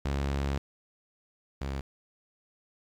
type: tone pair in turn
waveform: sawtooth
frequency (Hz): 69.6 / 68.13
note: C#2 / C#2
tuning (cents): +8 / -29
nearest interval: unison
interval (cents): 37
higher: first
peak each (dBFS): -24 / -28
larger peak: first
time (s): 0.05-0.58 / 1.61-1.81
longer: first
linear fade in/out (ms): 5
effects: low-pass 6000 Hz 12 dB/octave + 10-bit